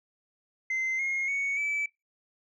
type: tone with pitch steps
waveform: sine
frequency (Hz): 2071 / 2147 / 2225 / 2306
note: C7 / C7 / C#7 / D7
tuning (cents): -18 / +44 / +6 / -32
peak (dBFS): -25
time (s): 0.7-1.86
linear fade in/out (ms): 5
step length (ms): 290
effects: noise-tail reverb RT60 0.2 s tail -23 dB re dry + tanh soft clip ceiling -25 dBFS